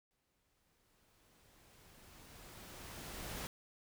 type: noise with exponential growth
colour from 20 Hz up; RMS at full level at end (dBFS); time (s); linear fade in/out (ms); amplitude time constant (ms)
pink; -43; 0.11-3.47; 0; 730
effects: none